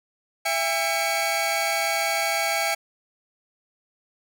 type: tone cluster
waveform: sawtooth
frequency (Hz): 666 / 806 / 2247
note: E5 / G5 / C#7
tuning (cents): +18 / +48 / +23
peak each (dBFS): -23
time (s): 0.45-2.75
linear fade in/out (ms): 10
effects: none